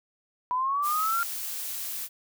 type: linear sweep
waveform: sine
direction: up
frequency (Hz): 983 to 1396.9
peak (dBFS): -24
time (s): 0.51-1.23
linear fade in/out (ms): 0
type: noise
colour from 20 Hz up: blue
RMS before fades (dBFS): -34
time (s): 0.82-2.09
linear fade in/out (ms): 50
effects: none